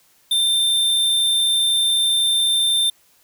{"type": "tone", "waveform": "square", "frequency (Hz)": 3586, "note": "A7", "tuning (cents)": 32, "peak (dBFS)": -16, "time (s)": [0.31, 2.9], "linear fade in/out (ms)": 5, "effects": ["white hiss -57 dBFS RMS until 3.23 s"]}